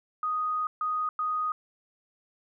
sine tone bursts at uneven times, 1244.5 Hz, D#6, in tune, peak -26 dBFS, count 3, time 0.23-0.67 / 0.81-1.09 / 1.19-1.52 s, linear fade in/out 2 ms, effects none

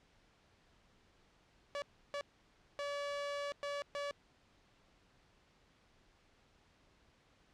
sawtooth tone bursts at uneven times, 572 Hz, D5, 46 cents flat, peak -34 dBFS, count 5, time 1.75-1.82 / 2.14-2.21 / 2.79-3.52 / 3.63-3.82 / 3.95-4.11 s, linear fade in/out 0 ms, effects pink hiss -69 dBFS RMS until 7.53 s + low-pass 5000 Hz 12 dB/octave

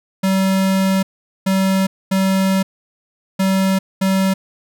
square tone bursts at uneven times, 191.5 Hz, G3, 40 cents flat, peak -14 dBFS, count 5, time 0.23-1.03 / 1.46-1.87 / 2.11-2.63 / 3.39-3.79 / 4.01-4.34 s, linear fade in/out 10 ms, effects none

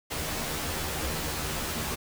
pink noise with comb filter, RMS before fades -32 dBFS, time 0.1-1.96 s, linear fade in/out 20 ms, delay 13 ms, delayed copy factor +0.9, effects none

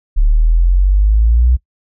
sine exponential sweep, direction up, 35.54 to 63.1 Hz, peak -7 dBFS, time 0.16-1.57 s, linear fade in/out 20 ms, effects noise-tail reverb RT60 0.1 s tail -21 dB re dry

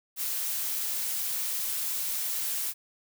blue noise, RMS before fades -31 dBFS, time 0.16-2.74 s, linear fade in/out 50 ms, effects none

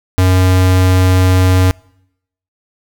square tone, 92.5 Hz, F#2, in tune, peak -8 dBFS, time 0.18-1.71 s, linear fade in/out 0 ms, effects noise-tail reverb RT60 0.8 s tail -26 dB re dry

